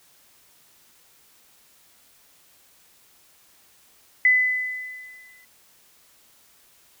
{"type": "tone with exponential decay", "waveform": "sine", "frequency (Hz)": 2008, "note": "B6", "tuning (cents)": 28, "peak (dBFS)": -12, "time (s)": [4.25, 5.45], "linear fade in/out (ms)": 2, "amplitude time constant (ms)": 260, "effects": ["white hiss -57 dBFS RMS until 7 s"]}